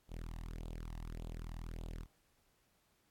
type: tone with flanger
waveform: sawtooth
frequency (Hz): 40.7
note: E1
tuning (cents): -21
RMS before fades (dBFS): -45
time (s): 0.08-2.07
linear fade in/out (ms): 50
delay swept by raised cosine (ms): 0.26 to 1.08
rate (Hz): 1.7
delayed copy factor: +0.8
effects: pink hiss -75 dBFS RMS until 3.1 s + AAC 64 kbps